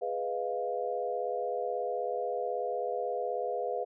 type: chord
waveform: sine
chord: F half-diminished seventh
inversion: first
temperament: equal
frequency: 415.3 / 493.9 / 622.3 / 698.5 Hz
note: Ab4 / Cb5 / Eb5 / F5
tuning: 0 / 0 / 0 / 0 cents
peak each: -37 / -34 / -39 / -35 dBFS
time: 0.01-3.85 s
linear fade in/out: 20 ms
effects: none